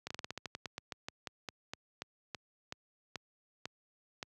slowing click train, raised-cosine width 0.2 ms, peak -22 dBFS, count 22, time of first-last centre 0.07-4.228 s, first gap 35 ms, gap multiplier 1.15, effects high-pass 80 Hz 12 dB/octave

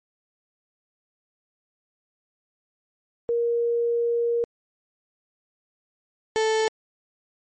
sine / 35% pulse tone pair in turn, 470.4 / 439.5 Hz, A#4 / A4, +16 / -2 cents, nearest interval minor second, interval 118 cents, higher first, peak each -20 / -18 dBFS, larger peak second, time 3.29-4.44 / 6.36-6.68 s, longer first, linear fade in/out 0 ms, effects MP3 32 kbps

